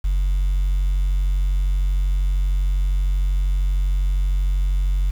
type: tone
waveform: sine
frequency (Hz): 46.4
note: F#1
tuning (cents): +6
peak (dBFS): -14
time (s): 0.04-5.11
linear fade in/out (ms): 10
effects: tanh soft clip ceiling -15 dBFS + 7-bit